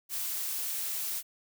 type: noise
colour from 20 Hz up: blue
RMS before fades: -34 dBFS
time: 0.09-1.23 s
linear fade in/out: 50 ms
effects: none